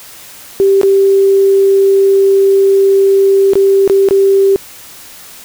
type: tone with dropouts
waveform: sine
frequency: 391.4 Hz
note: G4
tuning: 3 cents flat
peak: -5 dBFS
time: 0.6-4.56 s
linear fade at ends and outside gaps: 0 ms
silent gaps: 0.814-0.832 / 3.534-3.555 / 3.877-3.898 / 4.087-4.109 s
effects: white hiss -34 dBFS RMS until 5.44 s